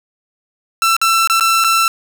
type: tone with dropouts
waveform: sawtooth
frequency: 1339 Hz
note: E6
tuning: 27 cents sharp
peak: -7 dBFS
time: 0.82-1.88 s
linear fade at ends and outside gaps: 1 ms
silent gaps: 0.966-1.015 / 1.274-1.298 / 1.398-1.408 / 1.64-1.645 s
effects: none